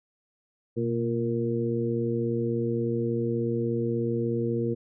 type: harmonic tone with a mistuned harmonic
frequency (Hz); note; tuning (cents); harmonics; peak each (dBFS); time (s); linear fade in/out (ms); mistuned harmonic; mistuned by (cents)
116.54; A#2; 0; 1 / 2 / 3 / 4; -30 / -30 / -30 / -30; 0.76-4.75; 20; 1; +74
effects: none